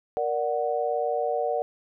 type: chord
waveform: sine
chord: Bb augmented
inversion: none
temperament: equal with one note detuned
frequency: 468.6 / 587.3 / 740 Hz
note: Bb4 / D5 / F#5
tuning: +9 / 0 / 0 cents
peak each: -28 dBFS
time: 0.17-1.62 s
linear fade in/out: 0 ms
effects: none